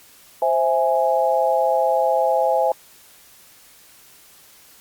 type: chord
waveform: sine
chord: C augmented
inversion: none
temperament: equal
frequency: 523.3 / 659.3 / 830.6 Hz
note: C5 / E5 / G#5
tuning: 0 / 0 / 0 cents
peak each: -20 dBFS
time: 0.42-2.72 s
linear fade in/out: 2 ms
effects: white hiss -49 dBFS RMS until 4.8 s + Opus 48 kbps